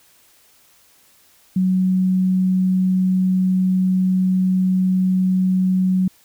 sine tone, 185.9 Hz, F#3, 8 cents sharp, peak -14 dBFS, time 1.56-6.08 s, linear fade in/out 5 ms, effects white hiss -54 dBFS RMS until 6.24 s

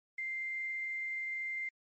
sine tone with quantisation, 2093 Hz, C7, in tune, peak -35 dBFS, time 0.18-1.69 s, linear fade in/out 5 ms, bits 10, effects MP3 32 kbps

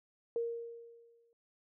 sine tone with exponential decay, 466.2 Hz, A#4, in tune, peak -30 dBFS, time 0.36-1.33 s, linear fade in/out 1 ms, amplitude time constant 210 ms, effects none

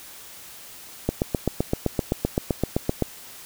click train, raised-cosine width 2 ms, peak -7 dBFS, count 16, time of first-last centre 1.09-3.023 s, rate 7.76 Hz, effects white hiss -43 dBFS RMS until 3.45 s

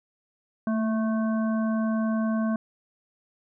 harmonic tone with a mistuned harmonic, 219 Hz, A3, 8 cents flat, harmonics 1 / 3 / 5 / 7, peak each -23 / -33 / -37 / -40 dBFS, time 0.67-2.56 s, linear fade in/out 2 ms, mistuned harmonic 1, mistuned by +27 cents, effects none

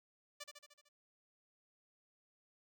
5% pulse tone with echo, 587 Hz, D5, 1 cent flat, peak -34 dBFS, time 0.4-0.44 s, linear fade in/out 10 ms, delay 75 ms, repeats 6, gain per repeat -4 dB, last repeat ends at 0.89 s, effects none

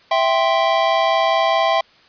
square chord, C major, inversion first, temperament equal, 659.3 / 784 / 1046.5 Hz, E5 / G5 / C6, 0 / 0 / 0 cents, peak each -18 / -20 / -21 dBFS, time 0.11-1.81 s, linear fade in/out 5 ms, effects white hiss -51 dBFS RMS until 2.08 s + resampled to 11025 Hz

